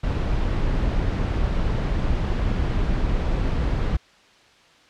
brown noise, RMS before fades -22 dBFS, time 0.03-3.97 s, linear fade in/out 10 ms, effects white hiss -53 dBFS RMS until 4.89 s + low-pass 4000 Hz 12 dB/octave

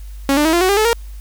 sawtooth tone with pitch steps, 275.5 / 297 / 320.1 / 345.1 / 372 / 401 / 432.3 / 466 Hz, C#4 / D4 / D#4 / F4 / F#4 / G4 / A4 / A#4, -11 / +20 / +49 / -21 / +9 / +39 / -31 / -1 cents, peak -8 dBFS, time 0.29-0.93 s, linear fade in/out 0 ms, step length 80 ms, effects added 50 Hz sine -29 dBFS peak until 1.2 s + white hiss -49 dBFS RMS until 1.2 s

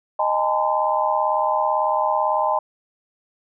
sine tone cluster, 619 / 820 / 898 / 1022 Hz, D#5 / G#5 / A5 / C6, -9 / -22 / +35 / -41 cents, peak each -23 dBFS, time 0.19-2.59 s, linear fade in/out 5 ms, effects none

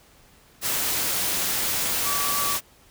sine tone in noise, 1148 Hz, D6, 40 cents flat, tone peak -28 dBFS, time 2.03-2.58 s, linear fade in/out 50 ms, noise white, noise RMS -25 dBFS, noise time 0.61-2.61 s, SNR -6 dB, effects pink hiss -55 dBFS RMS until 2.9 s

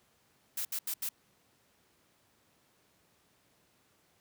blue noise bursts at uneven times, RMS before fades -35 dBFS, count 4, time 0.57-0.65 / 0.72-0.79 / 0.87-0.94 / 1.02-1.09 s, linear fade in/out 5 ms, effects pink hiss -69 dBFS RMS until 4.2 s + high-pass 100 Hz 12 dB/octave

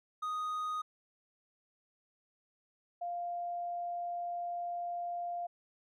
triangle / sine tone pair in turn, 1244 / 698.2 Hz, D#6 / F5, -1 / -1 cents, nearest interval minor seventh, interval 1000 cents, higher first, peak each -32 / -35 dBFS, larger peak first, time 0.22-0.82 / 3.01-5.47 s, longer second, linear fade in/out 10 ms, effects none

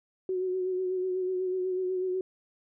sine tone with vibrato, 370 Hz, F#4, in tune, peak -27 dBFS, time 0.29-2.21 s, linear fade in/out 2 ms, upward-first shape sine, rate 8.1 Hz, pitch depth 30 cents each way, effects none

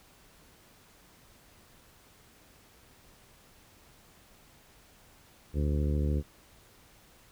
harmonic tone, 73.42 Hz, D2, in tune, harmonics 1 / 2 / 3 / 4 / 5 / 6 / 7, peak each -27 / -33 / -37 / -39 / -41 / -43 / -44 dBFS, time 5.53-6.23 s, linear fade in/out 50 ms, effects pink hiss -59 dBFS RMS until 7.31 s

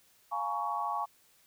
sine chord, Bb minor seventh, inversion second, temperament just, 699.2 / 839.1 / 932.3 / 1118.8 Hz, F5 / Ab5 / Bb5 / Db6, +2 / +18 / 0 / +16 cents, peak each -39 / -35 / -39 / -34 dBFS, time 0.31-1.06 s, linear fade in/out 20 ms, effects white hiss -65 dBFS RMS until 1.46 s

